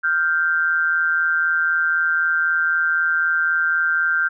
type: tone pair together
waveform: sine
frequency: 1399 / 1562.9 Hz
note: F6 / G6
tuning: +3 / -6 cents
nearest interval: major second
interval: 191 cents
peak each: -19 dBFS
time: 0.03-4.29 s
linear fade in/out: 20 ms
effects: none